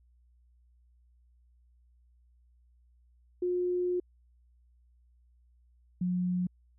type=tone pair in turn; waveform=sine; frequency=358.2 / 179.93 Hz; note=F4 / F#3; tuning=+44 / -48 cents; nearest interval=octave; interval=1192 cents; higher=first; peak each=-27 dBFS; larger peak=neither; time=3.42-4 / 6.01-6.47 s; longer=first; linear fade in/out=5 ms; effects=added 60 Hz sine -61 dBFS peak until 6.78 s